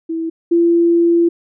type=tone pair in turn; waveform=sine; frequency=327.1 / 339.9 Hz; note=E4 / F4; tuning=-13 / -47 cents; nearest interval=minor second; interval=66 cents; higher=second; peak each=-18 / -9 dBFS; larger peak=second; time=0.09-0.3 / 0.51-1.29 s; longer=second; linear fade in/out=10 ms; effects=none